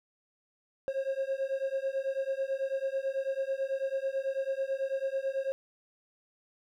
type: beating tone pair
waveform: triangle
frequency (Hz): 534 / 543.1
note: C5 / C#5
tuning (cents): +35 / -36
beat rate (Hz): 9.1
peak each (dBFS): -31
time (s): 0.88-5.52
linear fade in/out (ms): 0
effects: none